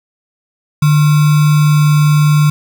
sine tone with sample-and-hold, 149.9 Hz, D3, 36 cents sharp, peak -6 dBFS, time 0.82-2.5 s, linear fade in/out 5 ms, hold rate 1225 Hz, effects none

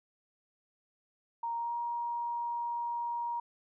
sine tone with pitch glide, 932.3 to 945.9 Hz, A#5 to A#5, 0 to +25 cents, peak -32 dBFS, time 1.43-3.4 s, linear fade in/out 5 ms, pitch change +25 cents, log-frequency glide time 1.55-1.75 s, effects none

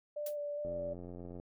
sine tone with vibrato, 587.3 Hz, D5, in tune, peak -36 dBFS, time 0.16-0.94 s, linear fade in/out 10 ms, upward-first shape square, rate 2.4 Hz, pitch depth 13 cents each way
blue noise with exponential decay, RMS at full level -39 dBFS, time 0.26-0.36 s, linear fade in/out 5 ms, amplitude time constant 21 ms
click train, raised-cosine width 2 ms, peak -34 dBFS, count 67, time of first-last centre 0.65-1.399 s, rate 88.1 Hz
effects none

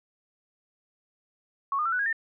sine tone with pitch steps, 1106 / 1220.1 / 1346 / 1484.9 / 1638.1 / 1807.1 Hz, C#6 / D#6 / E6 / F#6 / G#6 / A6, -4 / -34 / +36 / +6 / -24 / +46 cents, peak -24 dBFS, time 1.72-2.128 s, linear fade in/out 2 ms, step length 68 ms, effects none

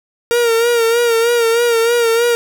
45% pulse tone with vibrato, 466.2 Hz, A#4, in tune, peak -11 dBFS, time 0.31-2.35 s, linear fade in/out 0 ms, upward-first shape sine, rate 3.2 Hz, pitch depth 49 cents each way, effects none

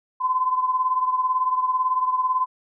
sine beating tone pair, 1019 / 1037 Hz, C6 / C6, -46 / -16 cents, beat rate 18 Hz, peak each -20 / -26 dBFS, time 0.2-2.46 s, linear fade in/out 20 ms, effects none

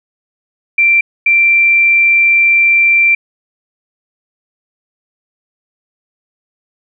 sine tone bursts at uneven times, 2355 Hz, D7, 4 cents sharp, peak -6 dBFS, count 2, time 0.78-1.01 / 1.26-3.15 s, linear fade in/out 5 ms, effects none

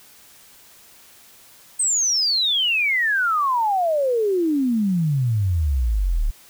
sine exponential sweep, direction down, 8470 to 34.01 Hz, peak -17 dBFS, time 1.79-6.31 s, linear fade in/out 10 ms, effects white hiss -49 dBFS RMS until 6.49 s

